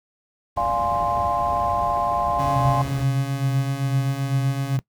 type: noise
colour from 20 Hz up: brown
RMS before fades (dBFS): -30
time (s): 0.56-3.04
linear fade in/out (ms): 10
type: chord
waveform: sine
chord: D half-diminished seventh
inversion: none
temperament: equal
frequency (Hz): 587.3 / 698.5 / 830.6 / 1046.5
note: D5 / F5 / Ab5 / C6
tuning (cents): 0 / 0 / 0 / 0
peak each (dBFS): -30 / -24 / -26 / -24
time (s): 0.57-2.82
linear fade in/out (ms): 5
type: tone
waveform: 30% pulse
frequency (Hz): 138.59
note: C#3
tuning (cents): 0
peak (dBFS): -23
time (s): 2.38-4.78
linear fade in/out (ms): 20
type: tone with tremolo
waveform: sine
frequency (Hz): 130.81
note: C3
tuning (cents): 0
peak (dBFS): -18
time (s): 2.56-4.79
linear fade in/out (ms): 0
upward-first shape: sine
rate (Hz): 2.3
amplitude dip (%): 60
effects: noise-tail reverb RT60 0.1 s tail -21 dB re dry + high-pass 60 Hz 12 dB/octave